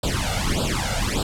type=noise with flanger; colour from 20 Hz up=pink; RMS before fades=-23 dBFS; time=0.03-1.23 s; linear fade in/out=5 ms; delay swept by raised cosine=0.24 to 1.44 ms; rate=1.7 Hz; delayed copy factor=+1; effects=low-pass 9000 Hz 12 dB/octave